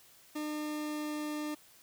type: tone with pitch glide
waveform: 40% pulse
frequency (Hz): 302.4 to 300.7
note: D#4 to D4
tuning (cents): -49 to +41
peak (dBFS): -34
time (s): 0.35-1.55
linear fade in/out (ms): 10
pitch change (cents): -10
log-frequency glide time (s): 0.45-1.26
effects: white hiss -60 dBFS RMS until 1.82 s